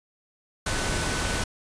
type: tone in noise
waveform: sine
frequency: 1500 Hz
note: F#6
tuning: 23 cents sharp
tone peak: -36 dBFS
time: 0.66-1.44 s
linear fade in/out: 5 ms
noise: pink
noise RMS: -27 dBFS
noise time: 0.66-1.44 s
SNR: -12 dB
effects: resampled to 22050 Hz